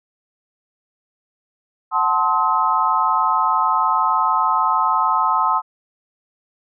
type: chord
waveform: sine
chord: F# diminished seventh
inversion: none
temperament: equal with one note detuned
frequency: 740 / 880 / 1046.5 / 1277.3 Hz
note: F#5 / A5 / C6 / Eb6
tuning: 0 / 0 / 0 / +45 cents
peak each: -25 / -20 / -19 / -19 dBFS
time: 1.91-5.62 s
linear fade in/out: 50 ms
effects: none